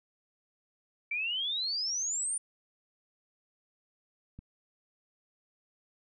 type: exponential sweep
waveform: sine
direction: up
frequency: 2300 to 9360 Hz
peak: -30 dBFS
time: 1.11-2.38 s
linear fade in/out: 5 ms
type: click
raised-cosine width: 5 ms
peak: -33 dBFS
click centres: 4.39 s
effects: none